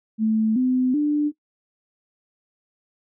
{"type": "tone with pitch steps", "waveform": "sine", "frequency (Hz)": [219.3, 254.8, 296.1], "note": ["A3", "C4", "D4"], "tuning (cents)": [-6, -46, 14], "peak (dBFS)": -17, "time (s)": [0.18, 1.32], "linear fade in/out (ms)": 50, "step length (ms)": 380, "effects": ["noise-tail reverb RT60 0.1 s tail -19 dB re dry"]}